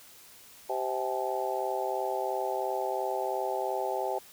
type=harmonic tone with a mistuned harmonic; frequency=130 Hz; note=C3; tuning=11 cents flat; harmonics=3 / 4 / 5 / 6 / 7; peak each=-35 / -35 / -35 / -35 / -35 dBFS; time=0.69-4.19 s; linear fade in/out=10 ms; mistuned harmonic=7; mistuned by=-92 cents; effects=white hiss -53 dBFS RMS until 4.32 s